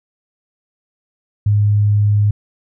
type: tone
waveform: sine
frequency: 103.7 Hz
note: G#2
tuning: 2 cents flat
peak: -10 dBFS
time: 1.46-2.31 s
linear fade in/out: 5 ms
effects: none

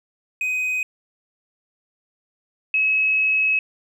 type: tone pair in turn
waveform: triangle / sine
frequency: 2509 / 2569 Hz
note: D#7 / E7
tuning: +14 / -45 cents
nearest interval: unison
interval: 41 cents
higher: second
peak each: -19 / -16 dBFS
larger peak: second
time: 0.41-0.83 / 2.74-3.59 s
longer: second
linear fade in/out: 2 ms
effects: none

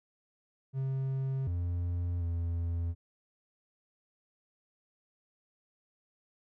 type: tone with pitch steps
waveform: triangle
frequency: 133.7 / 87.3 / 84.9 Hz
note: C3 / F2 / F2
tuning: +38 / 0 / -48 cents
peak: -28 dBFS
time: 0.73-2.95 s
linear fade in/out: 50 ms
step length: 740 ms
effects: none

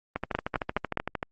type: two click trains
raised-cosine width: 0.5 ms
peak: -10 / -14 dBFS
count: 4 / 15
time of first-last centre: 0.35-0.974 / 0.16-1.229 s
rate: 4.81 / 13.1 Hz
effects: Opus 24 kbps

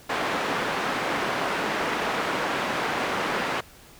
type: band-pass noise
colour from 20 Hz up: white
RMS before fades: -27 dBFS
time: 0.09-3.61 s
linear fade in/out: 10 ms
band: 190 to 1600 Hz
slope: 12 dB/octave
effects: pink hiss -50 dBFS RMS until 3.99 s

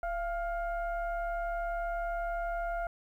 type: tone with frequency modulation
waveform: sine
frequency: 685 Hz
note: F5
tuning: 34 cents flat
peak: -31 dBFS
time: 0.03-2.87 s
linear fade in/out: 2 ms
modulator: 721 Hz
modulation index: 0.78
effects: 11-bit

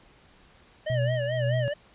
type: tone with vibrato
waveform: square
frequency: 601 Hz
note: D5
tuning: 40 cents sharp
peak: -28 dBFS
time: 0.86-1.74 s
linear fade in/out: 10 ms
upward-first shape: sine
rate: 4.6 Hz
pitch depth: 110 cents each way
type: tone with tremolo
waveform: sine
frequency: 123.47 Hz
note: B2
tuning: in tune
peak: -23 dBFS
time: 0.9-1.68 s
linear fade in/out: 0 ms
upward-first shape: sine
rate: 2 Hz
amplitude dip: 60%
effects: pink hiss -57 dBFS RMS until 1.94 s + resampled to 8000 Hz

